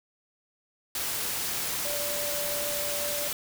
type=tone in noise; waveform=sine; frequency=583 Hz; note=D5; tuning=13 cents flat; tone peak=-34 dBFS; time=1.85-3.28 s; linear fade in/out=2 ms; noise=white; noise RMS=-31 dBFS; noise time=0.95-3.33 s; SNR=-6 dB; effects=none